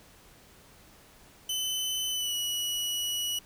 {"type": "tone with pitch glide", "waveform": "sawtooth", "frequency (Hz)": [3032, 2925], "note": ["F#7", "F#7"], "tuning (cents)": [42, -21], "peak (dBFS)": -26, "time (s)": [1.49, 3.39], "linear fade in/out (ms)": 5, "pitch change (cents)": -63, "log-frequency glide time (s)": [2.1, 2.36], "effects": ["pink hiss -56 dBFS RMS until 3.45 s"]}